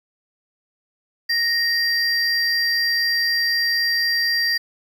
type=tone pair together; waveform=triangle; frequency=1864.7 / 4726 Hz; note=A#6 / D8; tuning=0 / +10 cents; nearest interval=octave + major third; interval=1610 cents; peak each=-19 dBFS; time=1.29-4.58 s; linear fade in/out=10 ms; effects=8-bit